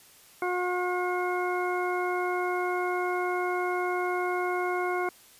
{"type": "harmonic tone", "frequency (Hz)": 360, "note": "F#4", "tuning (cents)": -47, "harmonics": [1, 2, 3, 4, 6], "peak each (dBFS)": [-29, -32, -34, -35, -37], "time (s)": [0.42, 5.09], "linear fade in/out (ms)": 2, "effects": ["white hiss -55 dBFS RMS until 5.39 s", "resampled to 32000 Hz"]}